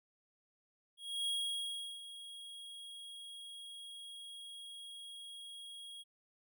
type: tone with ADSR envelope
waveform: square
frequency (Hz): 3292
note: G#7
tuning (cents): -16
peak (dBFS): -34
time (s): 0.97-6.04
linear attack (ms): 300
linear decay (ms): 730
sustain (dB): -14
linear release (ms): 30
effects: none